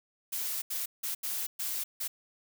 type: noise bursts at uneven times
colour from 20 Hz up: blue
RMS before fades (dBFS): -34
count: 6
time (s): 0.32-0.62 / 0.7-0.86 / 1.03-1.15 / 1.23-1.47 / 1.59-1.84 / 2-2.08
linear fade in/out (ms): 10
effects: none